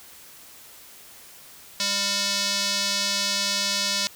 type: tone with band-pass filter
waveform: square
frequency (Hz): 199.8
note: G3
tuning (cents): +33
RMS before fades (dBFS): -25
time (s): 1.8-4.07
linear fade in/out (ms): 0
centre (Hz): 4900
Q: 2.1
effects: white hiss -47 dBFS RMS until 4.15 s